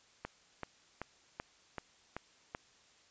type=click train; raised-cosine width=0.5 ms; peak=-24 dBFS; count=7; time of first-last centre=0.25-2.549 s; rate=2.61 Hz; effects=white hiss -65 dBFS RMS until 3.1 s + resampled to 16000 Hz